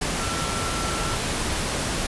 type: tone in noise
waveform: sine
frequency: 1346 Hz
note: E6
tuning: 36 cents sharp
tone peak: -32 dBFS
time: 0.2-1.16 s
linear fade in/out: 10 ms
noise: pink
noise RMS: -26 dBFS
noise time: 0.01-2.07 s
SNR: -9 dB
effects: resampled to 24000 Hz